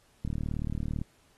click train, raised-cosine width 5 ms, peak -20 dBFS, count 30, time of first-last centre 0.25-1.015 s, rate 37.9 Hz, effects pink hiss -65 dBFS RMS until 1.37 s + AAC 32 kbps

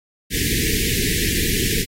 pink band-stop noise, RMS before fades -21 dBFS, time 0.3-1.86 s, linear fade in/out 50 ms, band 460 to 1700 Hz, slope 96 dB/octave, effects AAC 48 kbps

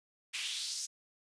pink noise with high-pass filter sweep, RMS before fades -38 dBFS, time 0.33-0.87 s, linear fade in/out 20 ms, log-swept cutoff 2400 to 6100 Hz, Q 2.8, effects resampled to 22050 Hz

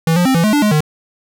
square tone with pitch steps, 163.3 / 176.6 / 263 / 167.5 / 213.5 / 292.3 / 210.5 / 152.3 Hz, E3 / F3 / C4 / E3 / G#3 / D4 / G#3 / D#3, -16 / +20 / +9 / +28 / +48 / -8 / +24 / -37 cents, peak -11 dBFS, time 0.07-0.806 s, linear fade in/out 2 ms, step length 92 ms, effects none

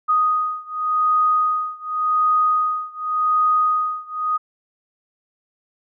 sine beating tone pair, 1244.5 / 1245.38 Hz, D#6 / D#6, 0 / +1 cents, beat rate 0.88 Hz, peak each -19 / -20 dBFS, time 0.08-4.38 s, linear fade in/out 20 ms, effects none

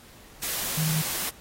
sine tone in noise, 157.6 Hz, D#3, 23 cents sharp, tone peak -24 dBFS, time 0.77-1.02 s, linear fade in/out 10 ms, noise white, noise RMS -30 dBFS, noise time 0.42-1.3 s, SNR +3 dB, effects pink hiss -51 dBFS RMS until 1.4 s + AAC 48 kbps

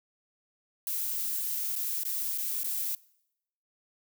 violet noise with dropouts, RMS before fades -32 dBFS, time 0.87-2.95 s, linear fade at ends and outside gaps 1 ms, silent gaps 1.755-1.761 / 2.035-2.051 / 2.377-2.382 / 2.633-2.643 s, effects noise-tail reverb RT60 0.8 s tail -23 dB re dry

